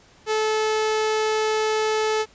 sawtooth tone, 434 Hz, A4, 24 cents flat, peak -16 dBFS, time 0.26-2.26 s, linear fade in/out 50 ms, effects pink hiss -53 dBFS RMS until 2.34 s + resampled to 16000 Hz

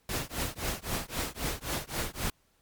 pink noise with tremolo, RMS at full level -30 dBFS, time 0.09-2.3 s, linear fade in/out 2 ms, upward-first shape triangle, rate 3.8 Hz, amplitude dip 100%, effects pink hiss -69 dBFS RMS until 2.61 s + MP3 96 kbps

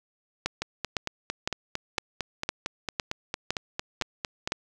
two click trains, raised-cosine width 0.2 ms, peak -9 / -12 dBFS, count 9 / 18, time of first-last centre 0.46-4.521 / 0.62-4.475 s, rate 1.97 / 4.41 Hz, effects none

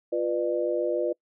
sine chord, B diminished, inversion second, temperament equal with one note detuned, 349.2 / 493.9 / 601.1 Hz, F4 / B4 / D5, 0 / 0 / +40 cents, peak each -28 dBFS, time 0.12-1.13 s, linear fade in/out 10 ms, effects noise-tail reverb RT60 0.1 s tail -26 dB re dry

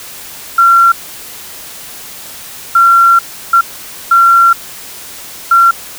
sine tone bursts at uneven times, 1368 Hz, F6, 36 cents flat, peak -3 dBFS, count 5, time 0.58-0.92 / 2.75-3.19 / 3.53-3.61 / 4.11-4.53 / 5.51-5.71 s, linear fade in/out 5 ms, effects white hiss -29 dBFS RMS until 5.98 s

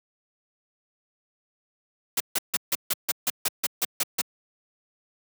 white noise bursts, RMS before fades -24 dBFS, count 12, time 2.17-4.216 s, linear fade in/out 5 ms, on 33 ms, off 150 ms, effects high-pass 150 Hz 12 dB/octave

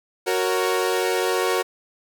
sawtooth chord, F# major, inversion none, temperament equal with one note detuned, 370 / 464.8 / 554.4 Hz, F#4 / A#4 / C#5, 0 / -5 / 0 cents, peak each -19 / -20 / -24 dBFS, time 0.26-1.63 s, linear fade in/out 20 ms, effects none

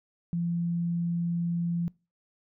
sine tone, 171 Hz, F3, 36 cents flat, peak -26 dBFS, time 0.33-1.88 s, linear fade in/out 0 ms, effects noise-tail reverb RT60 0.3 s tail -24 dB re dry

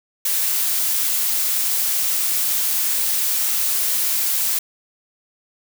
blue noise, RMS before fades -20 dBFS, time 0.25-4.59 s, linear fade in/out 5 ms, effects none

